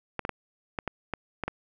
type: clicks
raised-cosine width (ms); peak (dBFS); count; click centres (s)
0.5; -15; 8; 0.193 / 0.251 / 0.293 / 0.788 / 0.877 / 1.137 / 1.437 / 1.48
effects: none